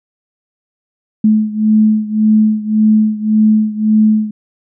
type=beating tone pair; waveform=sine; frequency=215 / 216.8 Hz; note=A3 / A3; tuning=-40 / -25 cents; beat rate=1.8 Hz; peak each=-10 / -13 dBFS; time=1.24-4.31 s; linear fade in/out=5 ms; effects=none